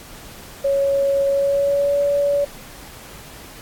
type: tone with pitch glide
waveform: sine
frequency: 554.4 to 570.3 Hz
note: C#5 to C#5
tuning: 0 to +49 cents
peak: -15 dBFS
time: 0.64-2.45 s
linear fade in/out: 10 ms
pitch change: +49 cents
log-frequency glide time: 1.28-2 s
effects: pink hiss -40 dBFS RMS until 3.61 s + AAC 64 kbps